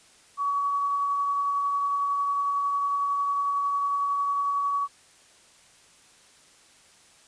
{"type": "tone with tremolo", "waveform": "sine", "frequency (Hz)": 1131, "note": "C#6", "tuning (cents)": 34, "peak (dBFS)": -22, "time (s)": [0.37, 4.88], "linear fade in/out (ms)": 50, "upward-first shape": "triangle", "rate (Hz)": 11, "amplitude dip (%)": 25, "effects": ["white hiss -56 dBFS RMS until 7.27 s", "resampled to 22050 Hz"]}